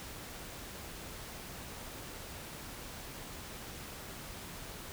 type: silence
effects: pink hiss -46 dBFS RMS until 4.92 s